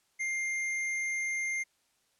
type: tone with hard clipping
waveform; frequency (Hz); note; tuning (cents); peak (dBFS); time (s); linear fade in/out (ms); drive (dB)
triangle; 2108; C7; +12; -32; 0.19-1.64; 20; 13
effects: white hiss -72 dBFS RMS until 2.19 s + low-pass 10000 Hz 12 dB/octave